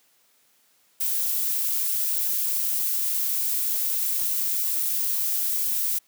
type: noise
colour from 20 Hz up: violet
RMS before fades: -25 dBFS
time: 1-5.99 s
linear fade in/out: 10 ms
effects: white hiss -63 dBFS RMS until 6.07 s + high-pass 150 Hz 12 dB/octave